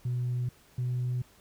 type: tone pair in turn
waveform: sine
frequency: 123.47 / 124.47 Hz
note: B2 / B2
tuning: 0 / +14 cents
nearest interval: unison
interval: 14 cents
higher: second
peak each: -26 dBFS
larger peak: neither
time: 0.05-0.49 / 0.78-1.22 s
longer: neither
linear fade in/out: 5 ms
effects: tanh soft clip ceiling -25 dBFS + pink hiss -60 dBFS RMS until 1.4 s